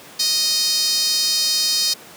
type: tone with high-pass filter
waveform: sawtooth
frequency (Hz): 622.3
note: D#5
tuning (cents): 0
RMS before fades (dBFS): -19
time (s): 0.19-1.94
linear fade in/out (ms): 10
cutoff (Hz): 4700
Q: 4.3
effects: pink hiss -41 dBFS RMS until 2.16 s + high-pass 200 Hz 12 dB/octave

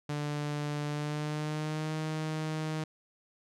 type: tone with pitch glide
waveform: sawtooth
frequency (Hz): 147.5 to 156.27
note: D3 to D#3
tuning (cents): +8 to +8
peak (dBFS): -28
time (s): 0.09-2.84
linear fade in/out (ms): 5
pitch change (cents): +100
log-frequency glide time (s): 0.88-1.95
effects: low-pass 8000 Hz 12 dB/octave

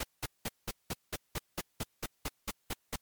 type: noise bursts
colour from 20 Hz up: pink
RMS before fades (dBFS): -35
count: 14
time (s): 0-2.96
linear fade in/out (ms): 5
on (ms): 35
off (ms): 190
effects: white hiss -75 dBFS RMS until 3.01 s + MP3 96 kbps

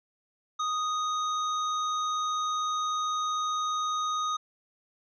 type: tone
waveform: square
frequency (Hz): 1244.5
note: D#6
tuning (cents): 0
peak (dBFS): -28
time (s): 0.59-4.37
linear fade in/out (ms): 10
effects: resampled to 16000 Hz

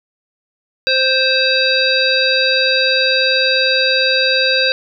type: harmonic tone with a mistuned harmonic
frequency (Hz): 523.3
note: C5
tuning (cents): 0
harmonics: 1 / 3 / 5 / 7 / 9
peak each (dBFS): -18 / -18 / -18 / -18 / -18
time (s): 0.87-4.72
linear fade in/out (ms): 0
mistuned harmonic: 7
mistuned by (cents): +72
effects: none

